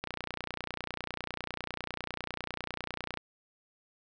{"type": "click train", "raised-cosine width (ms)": 0.3, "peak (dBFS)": -19, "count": 95, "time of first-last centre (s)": [0.04, 3.173], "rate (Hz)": 30, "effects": []}